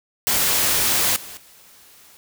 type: noise with level steps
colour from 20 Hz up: white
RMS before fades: -19 / -37 / -49 dBFS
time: 0.27-2.17 s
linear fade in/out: 0 ms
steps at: 1.16 / 1.37 s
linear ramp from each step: 2 ms
effects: none